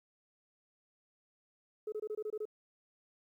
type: tone bursts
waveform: sine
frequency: 427.5 Hz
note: A4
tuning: 50 cents flat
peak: -34 dBFS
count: 8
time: 1.87-2.454 s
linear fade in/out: 5 ms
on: 52 ms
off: 24 ms
effects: tanh soft clip ceiling -32 dBFS + 12-bit